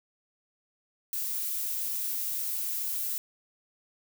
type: noise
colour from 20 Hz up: violet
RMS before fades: -32 dBFS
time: 1.13-3.18 s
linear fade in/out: 0 ms
effects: none